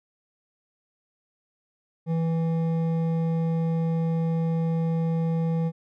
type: tone with hard clipping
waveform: sine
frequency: 164.3 Hz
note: E3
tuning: 5 cents flat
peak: -24 dBFS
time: 2.06-5.72 s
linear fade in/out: 50 ms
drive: 9 dB
effects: none